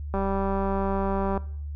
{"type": "click train", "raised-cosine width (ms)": 1, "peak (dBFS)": -15, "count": 242, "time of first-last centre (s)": [0.14, 1.376], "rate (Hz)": 195, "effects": ["noise-tail reverb RT60 0.6 s tail -19 dB re dry", "added 73 Hz sine -31 dBFS peak until 1.75 s"]}